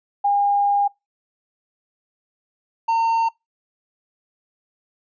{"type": "tone pair in turn", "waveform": ["sine", "triangle"], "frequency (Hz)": [810, 911.5], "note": ["G#5", "A#5"], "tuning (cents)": [-43, -39], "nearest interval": "major second", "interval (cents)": 204, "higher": "second", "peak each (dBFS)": [-15, -14], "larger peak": "second", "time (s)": [[0.24, 0.88], [2.88, 3.29]], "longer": "first", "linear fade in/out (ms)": 10, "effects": ["noise-tail reverb RT60 0.2 s tail -25 dB re dry", "resampled to 16000 Hz"]}